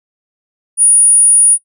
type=tone; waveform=sine; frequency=9640 Hz; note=D9; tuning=44 cents sharp; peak=-5 dBFS; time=0.77-1.58 s; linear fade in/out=50 ms; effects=noise-tail reverb RT60 0.1 s tail -17 dB re dry